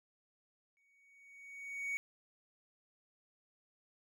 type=tone with exponential growth; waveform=triangle; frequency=2239 Hz; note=C#7; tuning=17 cents sharp; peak=-32 dBFS; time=0.77-1.97 s; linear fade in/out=0 ms; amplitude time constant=260 ms; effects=none